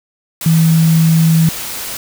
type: tone in noise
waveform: sine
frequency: 162.4 Hz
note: E3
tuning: 26 cents flat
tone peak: -7 dBFS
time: 0.46-1.49 s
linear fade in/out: 2 ms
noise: white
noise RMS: -24 dBFS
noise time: 0.41-1.97 s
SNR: +14 dB
effects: none

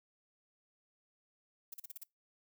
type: noise bursts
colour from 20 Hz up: violet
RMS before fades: -45 dBFS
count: 6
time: 1.72-2.035 s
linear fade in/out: 5 ms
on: 20 ms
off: 39 ms
effects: noise-tail reverb RT60 0.2 s tail -24 dB re dry

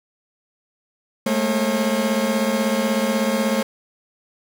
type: tone cluster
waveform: 40% pulse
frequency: 210.8 / 227.1 / 540 Hz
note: G#3 / A#3 / C#5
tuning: +26 / -45 / -45 cents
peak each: -22 dBFS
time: 1.26-3.63 s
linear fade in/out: 5 ms
effects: none

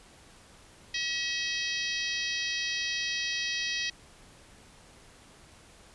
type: harmonic tone with a mistuned harmonic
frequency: 641 Hz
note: E5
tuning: 49 cents flat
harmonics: 3 / 4 / 5 / 6 / 7 / 8 / 9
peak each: -35 / -36 / -37 / -38 / -38 / -39 / -40 dBFS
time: 0.94-3.9 s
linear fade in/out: 5 ms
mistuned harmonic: 8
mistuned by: -25 cents
effects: pink hiss -55 dBFS RMS until 5.94 s + resampled to 24000 Hz

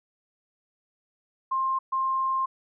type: tone bursts at uneven times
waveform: sine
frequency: 1058 Hz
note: C6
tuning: 19 cents sharp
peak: -23 dBFS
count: 2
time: 1.51-1.79 / 1.92-2.46 s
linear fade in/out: 10 ms
effects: none

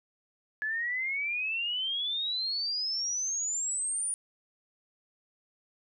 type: exponential sweep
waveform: sine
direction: up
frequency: 1700 to 9610 Hz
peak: -29 dBFS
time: 0.62-4.14 s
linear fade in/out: 0 ms
effects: none

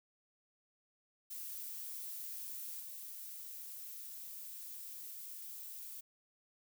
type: noise with level steps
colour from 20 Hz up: violet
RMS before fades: -45 / -48 dBFS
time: 1.3-6.01 s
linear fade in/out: 10 ms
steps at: 2.8 s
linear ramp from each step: 2 ms
effects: none

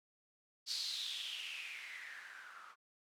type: noise with low-pass filter sweep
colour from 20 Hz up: violet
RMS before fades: -45 dBFS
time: 0.66-2.76 s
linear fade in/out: 50 ms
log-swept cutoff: 4700 to 1200 Hz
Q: 6.5
effects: none

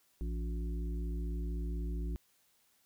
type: harmonic tone with a mistuned harmonic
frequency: 56.6 Hz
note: A1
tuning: 50 cents sharp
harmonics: 1 / 3 / 5 / 6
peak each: -34 / -44 / -48 / -50 dBFS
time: 0.21-2.16 s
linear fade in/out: 0 ms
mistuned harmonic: 6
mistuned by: +95 cents
effects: white hiss -71 dBFS RMS until 2.85 s

